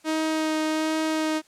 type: tone with vibrato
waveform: sawtooth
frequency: 313.8 Hz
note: D#4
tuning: 15 cents sharp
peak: -19 dBFS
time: 0.04-1.42 s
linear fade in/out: 50 ms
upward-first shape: sine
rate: 1.3 Hz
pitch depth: 11 cents each way
effects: white hiss -59 dBFS RMS until 1.47 s + low-pass 9000 Hz 12 dB/octave